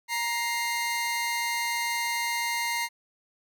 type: tone pair together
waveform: sawtooth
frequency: 937 / 2103 Hz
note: A#5 / C7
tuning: +9 / +8 cents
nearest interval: octave + major second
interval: 1399 cents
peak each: -26 dBFS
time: 0.08-2.89 s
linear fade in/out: 50 ms
effects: none